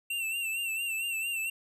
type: tone with vibrato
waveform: square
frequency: 2710 Hz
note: E7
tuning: 47 cents sharp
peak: -31 dBFS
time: 0.1-1.5 s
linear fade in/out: 5 ms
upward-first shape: sine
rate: 4.4 Hz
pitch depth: 58 cents each way
effects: none